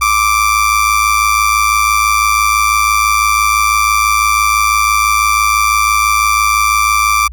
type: tone with amplitude modulation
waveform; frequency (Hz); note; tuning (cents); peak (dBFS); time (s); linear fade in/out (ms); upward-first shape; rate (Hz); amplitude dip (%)
30% pulse; 1174.7; D6; 0; -4; 0.01-7.28; 10; sine; 106; 60
effects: added 60 Hz sine -26 dBFS peak until 7.32 s